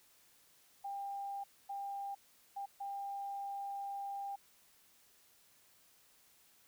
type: tone bursts at uneven times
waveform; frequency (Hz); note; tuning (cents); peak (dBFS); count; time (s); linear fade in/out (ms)
sine; 797; G5; +28; -39; 4; 0.84-1.44 / 1.69-2.15 / 2.56-2.66 / 2.8-4.36; 10
effects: white hiss -67 dBFS RMS until 6.67 s